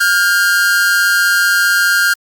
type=tone pair together; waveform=45% pulse; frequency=1417.4 / 1602 Hz; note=F6 / G6; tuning=+25 / +37 cents; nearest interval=major second; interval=212 cents; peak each=-13 dBFS; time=0-2.14 s; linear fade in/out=10 ms; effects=Opus 48 kbps